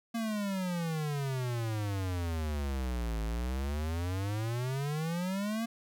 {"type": "exponential two-way sweep", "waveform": "square", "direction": "down then up", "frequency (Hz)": [233.1, 53.6, 233.1], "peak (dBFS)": -32, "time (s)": [0.14, 5.66], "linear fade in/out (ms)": 10, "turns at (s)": 3.22, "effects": []}